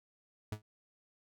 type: tone with exponential decay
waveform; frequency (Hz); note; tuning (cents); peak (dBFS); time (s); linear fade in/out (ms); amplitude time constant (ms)
40% pulse; 106.2; G#2; +39; -33; 0.52-0.62; 5; 21
effects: none